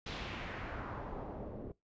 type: noise with low-pass filter sweep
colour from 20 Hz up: pink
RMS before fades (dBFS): -43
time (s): 0.06-1.72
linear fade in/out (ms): 5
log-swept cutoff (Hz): 4000 to 410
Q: 1.5
effects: noise-tail reverb RT60 0.2 s tail -23 dB re dry + resampled to 16000 Hz